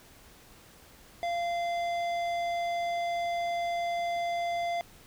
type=tone with low-pass filter; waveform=square; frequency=690 Hz; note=F5; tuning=21 cents flat; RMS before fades=-31 dBFS; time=1.23-4.81 s; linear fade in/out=0 ms; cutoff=4100 Hz; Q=0.57; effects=pink hiss -55 dBFS RMS until 5.06 s